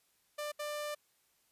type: tone bursts at uneven times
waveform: sawtooth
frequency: 594 Hz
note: D5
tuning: 20 cents sharp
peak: -33 dBFS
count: 2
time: 0.38-0.52 / 0.59-0.95 s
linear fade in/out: 10 ms
effects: white hiss -73 dBFS RMS until 1.51 s + resampled to 32000 Hz